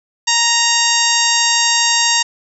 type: harmonic tone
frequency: 932.3 Hz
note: A#5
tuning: in tune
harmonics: 1 / 2 / 3 / 4 / 5 / 6 / 7 / 8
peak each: -20 / -20 / -20 / -20 / -20 / -20 / -20 / -20 dBFS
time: 0.27-2.23 s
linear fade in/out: 10 ms
effects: none